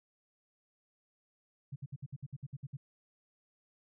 sine tone bursts, 137.3 Hz, C#3, 16 cents flat, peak -38 dBFS, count 11, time 1.72-2.77 s, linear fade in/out 10 ms, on 40 ms, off 61 ms, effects none

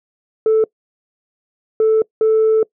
sine tone bursts at uneven times, 439.4 Hz, A4, 2 cents flat, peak -8 dBFS, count 3, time 0.46-0.64 / 1.8-2.02 / 2.21-2.63 s, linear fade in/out 2 ms, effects noise-tail reverb RT60 0.1 s tail -24 dB re dry + tanh soft clip ceiling -8 dBFS

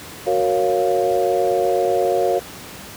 sine chord, Gb major seventh, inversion none, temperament equal, 370 / 466.2 / 554.4 / 698.5 Hz, Gb4 / Bb4 / Db5 / F5, 0 / 0 / 0 / 0 cents, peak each -21 dBFS, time 0.26-2.4 s, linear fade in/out 20 ms, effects pink hiss -36 dBFS RMS until 2.96 s + high-pass 80 Hz 12 dB/octave

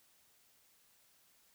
silence, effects white hiss -69 dBFS RMS until 1.54 s

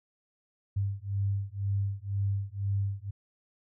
sine beating tone pair, 98.4 / 100.4 Hz, G2 / G2, +7 / +42 cents, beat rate 2 Hz, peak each -31 dBFS, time 0.76-3.11 s, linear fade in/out 10 ms, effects none

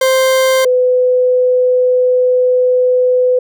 40% pulse / sine tone pair in turn, 523.3 / 502.5 Hz, C5 / B4, 0 / +30 cents, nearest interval minor second, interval 70 cents, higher first, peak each -8 dBFS, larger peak neither, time 0.01-0.65 / 0.65-3.39 s, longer second, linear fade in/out 5 ms, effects none

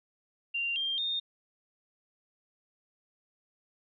sine tone with pitch steps, 2775 / 3188 / 3662 Hz, F7 / G7 / A#7, -12 / +28 / -32 cents, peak -29 dBFS, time 0.54-1.2 s, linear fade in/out 10 ms, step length 220 ms, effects none

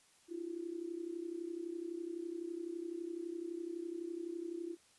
sine tone with amplitude modulation, 340.1 Hz, F4, 46 cents flat, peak -36 dBFS, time 0.28-4.77 s, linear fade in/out 50 ms, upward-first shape sine, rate 31.9 Hz, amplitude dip 80%, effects white hiss -67 dBFS RMS until 4.98 s + resampled to 24000 Hz

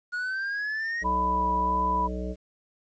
triangle exponential sweep, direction up, 1443 to 1900 Hz, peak -26 dBFS, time 0.12-1.04 s, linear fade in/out 20 ms
harmonic tone, 62 Hz, B1, 7 cents sharp, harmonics 1 / 3 / 5 / 7 / 9 / 10, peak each -32 / -35 / -39 / -38 / -43 / -40 dBFS, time 1.01-2.36 s, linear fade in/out 50 ms
sine tone with vibrato, 989 Hz, B5, 2 cents sharp, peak -23 dBFS, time 1.04-2.08 s, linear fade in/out 20 ms, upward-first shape sine, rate 1.6 Hz, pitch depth 12 cents each way
effects resampled to 16000 Hz + 10-bit

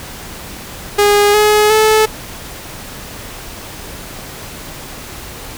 sawtooth tone with pitch steps, 410.7 / 422.2 / 434.1 Hz, G#4 / G#4 / A4, -19 / +29 / -23 cents, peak -4 dBFS, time 0.98-2.06 s, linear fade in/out 10 ms, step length 360 ms, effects pink hiss -30 dBFS RMS until 5.57 s

